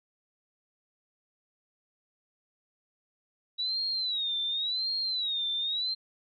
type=tone with vibrato; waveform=sine; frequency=3883 Hz; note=B7; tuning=30 cents flat; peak=-28 dBFS; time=3.58-5.95 s; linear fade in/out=20 ms; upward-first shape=sine; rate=0.91 Hz; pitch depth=150 cents each way; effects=none